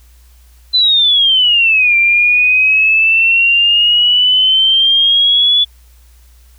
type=exponential two-way sweep; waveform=sine; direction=down then up; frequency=4060 to 2362 to 3447 Hz; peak=-7 dBFS; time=0.73-5.65 s; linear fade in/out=20 ms; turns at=1.96 s; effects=added 60 Hz sine -41 dBFS peak until 6.58 s + white hiss -52 dBFS RMS until 6.58 s